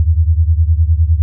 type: beating tone pair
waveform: sine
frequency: 77.78 / 87.58 Hz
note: D#2 / F2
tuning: 0 / +5 cents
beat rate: 9.8 Hz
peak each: -10 / -13 dBFS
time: 0-1.22 s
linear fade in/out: 0 ms
effects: none